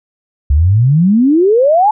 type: exponential sweep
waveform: sine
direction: up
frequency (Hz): 66.5 to 883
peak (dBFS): -6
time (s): 0.5-1.91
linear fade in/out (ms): 5
effects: none